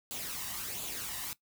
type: noise with flanger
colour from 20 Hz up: white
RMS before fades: -39 dBFS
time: 0.11-1.33 s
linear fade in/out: 0 ms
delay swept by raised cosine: 0.27 to 1.07 ms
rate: 1.4 Hz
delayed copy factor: +0.55
effects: noise-tail reverb RT60 0.1 s tail -18 dB re dry